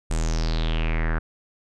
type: tone with low-pass filter sweep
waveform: square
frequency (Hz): 40.24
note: E1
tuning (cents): -41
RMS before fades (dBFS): -23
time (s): 0.1-1.19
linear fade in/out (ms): 10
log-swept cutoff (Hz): 8600 to 1500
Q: 5.2
effects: none